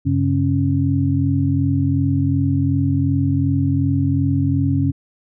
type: tone cluster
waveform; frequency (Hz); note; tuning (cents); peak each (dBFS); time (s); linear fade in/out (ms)
sine; 94.8 / 137.5 / 275.7; F#2 / C#3 / C#4; +43 / -14 / -9; -19; 0.05-4.92; 20
effects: none